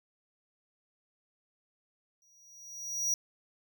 square tone with exponential growth, 5780 Hz, F#8, 41 cents flat, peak -26 dBFS, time 2.22-3.14 s, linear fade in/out 1 ms, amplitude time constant 200 ms, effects none

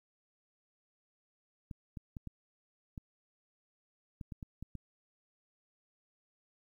clicks, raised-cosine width 5 ms, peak -30 dBFS, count 10, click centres 1.712 / 1.972 / 2.168 / 2.273 / 2.978 / 4.212 / 4.322 / 4.428 / 4.626 / 4.753 s, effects 11-bit

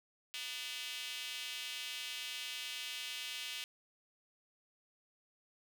square tone with high-pass filter, 135.5 Hz, C#3, 39 cents flat, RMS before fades -43 dBFS, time 0.34-3.64 s, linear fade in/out 0 ms, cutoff 2900 Hz, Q 2.6, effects none

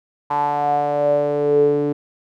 sawtooth tone with band-pass filter sweep, 145.8 Hz, D3, 12 cents flat, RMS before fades -18 dBFS, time 0.3-1.93 s, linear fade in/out 10 ms, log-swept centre 930 to 360 Hz, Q 9.4, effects none

